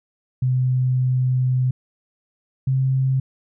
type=tone pair in turn; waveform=sine; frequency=127.8 / 132.23 Hz; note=C3 / C3; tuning=-40 / +19 cents; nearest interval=minor second; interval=59 cents; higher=second; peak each=-16 dBFS; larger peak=neither; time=0.42-1.71 / 2.67-3.2 s; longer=first; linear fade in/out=5 ms; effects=none